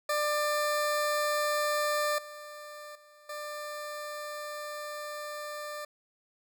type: tone with level steps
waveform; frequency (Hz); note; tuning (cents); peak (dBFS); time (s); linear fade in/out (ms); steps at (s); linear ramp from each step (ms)
20% pulse; 595; D5; +22; -22 / -38 / -50 / -32; 0.09-5.85; 5; 2.18 / 2.95 / 3.29; 5
effects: none